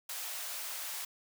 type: high-pass noise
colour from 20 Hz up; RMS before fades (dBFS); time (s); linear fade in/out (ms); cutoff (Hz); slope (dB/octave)
white; -40; 0.09-1.05; 5; 590; 24
effects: none